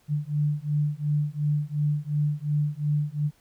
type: beating tone pair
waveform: sine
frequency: 146.83 / 149.63 Hz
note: D3 / D3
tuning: 0 / +33 cents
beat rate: 2.8 Hz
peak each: -26 dBFS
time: 0.08-3.31 s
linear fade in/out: 50 ms
effects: pink hiss -63 dBFS RMS until 3.4 s